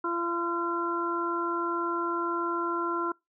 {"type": "harmonic tone", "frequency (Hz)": 341.7, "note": "F4", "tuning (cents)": -38, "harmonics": [1, 2, 3, 4], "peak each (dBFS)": [-31, -42, -32, -31], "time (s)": [0.04, 3.12], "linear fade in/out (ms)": 5, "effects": ["noise-tail reverb RT60 0.2 s tail -25 dB re dry"]}